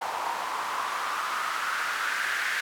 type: noise with band-pass filter sweep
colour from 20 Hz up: white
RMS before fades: -30 dBFS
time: 0.01-2.61 s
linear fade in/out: 10 ms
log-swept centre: 880 to 1700 Hz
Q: 3.7
effects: none